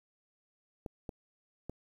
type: clicks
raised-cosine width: 2 ms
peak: -26 dBFS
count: 3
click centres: 0.862 / 1.092 / 1.696 s
effects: 10-bit